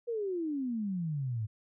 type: exponential sweep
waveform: sine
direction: down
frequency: 485.6 to 103.83 Hz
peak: -31 dBFS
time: 0.07-1.47 s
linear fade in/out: 20 ms
effects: none